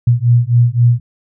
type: beating tone pair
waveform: sine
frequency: 118.1 / 121.9 Hz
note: A#2 / B2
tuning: +23 / -22 cents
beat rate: 3.8 Hz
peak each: -11 dBFS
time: 0.07-1 s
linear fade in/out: 5 ms
effects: none